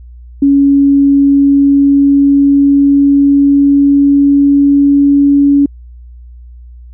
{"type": "tone with pitch glide", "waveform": "sine", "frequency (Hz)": [279.5, 282.9], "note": ["C#4", "C#4"], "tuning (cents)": [14, 35], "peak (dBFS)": -4, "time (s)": [0.42, 5.66], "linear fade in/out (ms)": 5, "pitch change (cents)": 21, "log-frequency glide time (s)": [1.14, 5.34], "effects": ["added 60 Hz sine -30 dBFS peak until 6.93 s"]}